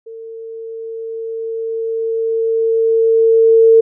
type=tone with level ramp; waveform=sine; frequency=451.7 Hz; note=A4; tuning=45 cents sharp; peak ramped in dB=-29 to -4 dBFS; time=0.06-3.81 s; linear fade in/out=10 ms; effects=none